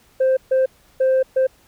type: tone bursts at uneven times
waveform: sine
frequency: 523.3 Hz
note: C5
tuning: in tune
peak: -11 dBFS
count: 4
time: 0.2-0.37 / 0.51-0.66 / 1-1.23 / 1.36-1.47 s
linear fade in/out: 10 ms
effects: tanh soft clip ceiling -12 dBFS + pink hiss -55 dBFS RMS until 1.67 s